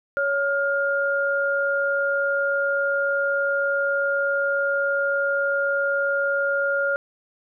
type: tone pair together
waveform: sine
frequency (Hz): 559 / 1411.7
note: C#5 / F6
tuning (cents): +14 / +18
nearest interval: octave + major third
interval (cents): 1604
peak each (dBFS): -23 / -22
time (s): 0.17-6.96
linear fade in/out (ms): 0
effects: none